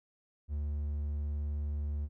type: tone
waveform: triangle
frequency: 73.42 Hz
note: D2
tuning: in tune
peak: -30 dBFS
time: 0.48-2.09 s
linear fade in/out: 50 ms
effects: none